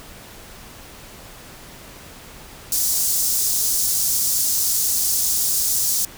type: high-pass noise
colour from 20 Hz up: pink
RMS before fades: -20 dBFS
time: 2.72-6.05 s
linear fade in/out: 2 ms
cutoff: 5600 Hz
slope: 24 dB/octave
effects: pink hiss -41 dBFS RMS until 6.17 s